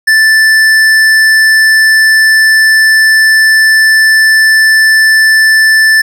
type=tone with tanh clipping; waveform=sine; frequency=1760 Hz; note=A6; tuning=in tune; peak=-5 dBFS; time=0.07-6.02 s; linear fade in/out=10 ms; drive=14 dB; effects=none